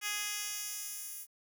10% pulse tone with high-pass filter sweep, 415.3 Hz, G#4, in tune, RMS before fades -39 dBFS, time 0.01-1.27 s, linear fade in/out 50 ms, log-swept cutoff 2300 to 12000 Hz, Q 0.74, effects 10-bit

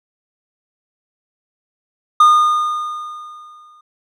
triangle tone with exponential decay, 1221 Hz, D#6, 33 cents flat, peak -3 dBFS, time 2.2-3.81 s, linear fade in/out 5 ms, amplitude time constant 350 ms, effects none

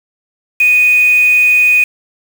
sine tone with quantisation, 2486 Hz, D#7, 2 cents flat, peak -6 dBFS, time 0.6-1.84 s, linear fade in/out 5 ms, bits 4, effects none

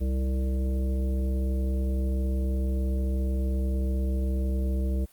harmonic tone with a mistuned harmonic, 65.41 Hz, C2, in tune, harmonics 1 / 3 / 5 / 7 / 9, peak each -24 / -34 / -38 / -41 / -43 dBFS, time 0-5.06 s, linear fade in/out 20 ms, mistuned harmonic 7, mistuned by -23 cents, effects white hiss -58 dBFS RMS until 5.12 s + Opus 32 kbps

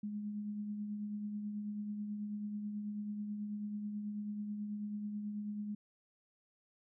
sine tone with tremolo, 208.3 Hz, G#3, 5 cents sharp, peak -36 dBFS, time 0.03-5.75 s, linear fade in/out 5 ms, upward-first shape triangle, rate 9.2 Hz, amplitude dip 40%, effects none

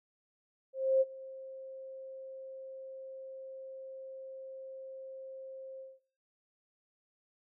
sine tone with ADSR envelope, 530 Hz, C5, 22 cents sharp, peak -22 dBFS, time 0.73-6 s, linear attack 280 ms, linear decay 32 ms, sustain -21 dB, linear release 200 ms, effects noise-tail reverb RT60 0.6 s tail -24 dB re dry

